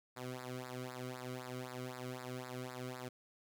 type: tone with flanger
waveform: sawtooth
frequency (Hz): 126.6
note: B2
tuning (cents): +43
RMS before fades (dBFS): -45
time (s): 0.16-3.09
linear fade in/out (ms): 10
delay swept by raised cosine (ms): 0.32 to 1.18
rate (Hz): 3.9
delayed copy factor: -0.95
effects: none